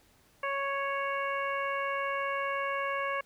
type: harmonic tone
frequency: 554.4 Hz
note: C#5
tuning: in tune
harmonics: 1 / 2 / 3 / 4 / 5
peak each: -35 / -33 / -37 / -38 / -43 dBFS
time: 0.43-3.21 s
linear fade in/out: 5 ms
effects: pink hiss -64 dBFS RMS until 3.25 s